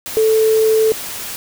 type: tone in noise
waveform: sine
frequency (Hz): 440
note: A4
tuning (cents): 0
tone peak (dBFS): -10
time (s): 0.17-0.92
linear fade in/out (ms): 0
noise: white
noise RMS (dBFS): -27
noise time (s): 0.06-1.36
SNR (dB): +14
effects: none

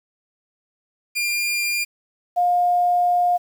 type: tone pair in turn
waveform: sawtooth / sine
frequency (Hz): 2401 / 709.7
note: D7 / F5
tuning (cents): +38 / +28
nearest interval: octave + major sixth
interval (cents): 2110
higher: first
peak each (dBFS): -17 / -15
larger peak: second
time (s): 1.15-1.85 / 2.36-3.38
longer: second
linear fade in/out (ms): 20
effects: 8-bit

